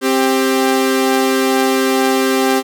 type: tone pair together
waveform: sawtooth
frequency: 264 / 394.9 Hz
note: C4 / G4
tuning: +16 / +13 cents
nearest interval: perfect fifth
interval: 697 cents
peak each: -11 dBFS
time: 0.01-2.63 s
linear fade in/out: 50 ms
effects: none